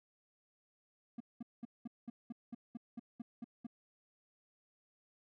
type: tone bursts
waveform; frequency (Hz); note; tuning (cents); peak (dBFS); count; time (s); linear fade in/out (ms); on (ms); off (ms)
triangle; 235.3; A#3; +16; -39; 12; 1.18-3.668; 5; 24; 200
effects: none